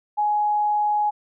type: tone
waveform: sine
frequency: 837 Hz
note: G#5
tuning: 13 cents sharp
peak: -18 dBFS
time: 0.17-1.11 s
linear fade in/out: 20 ms
effects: none